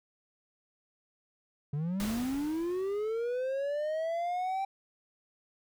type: linear sweep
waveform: triangle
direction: up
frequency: 139.3 to 784 Hz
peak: -28 dBFS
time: 1.73-4.65 s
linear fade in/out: 5 ms
type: noise with exponential decay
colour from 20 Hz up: pink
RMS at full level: -37 dBFS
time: 2-3.52 s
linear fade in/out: 0 ms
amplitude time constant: 330 ms
effects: none